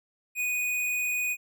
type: tone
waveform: square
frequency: 2479 Hz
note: D#7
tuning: 7 cents flat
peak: -27 dBFS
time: 0.35-1.37 s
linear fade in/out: 50 ms
effects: none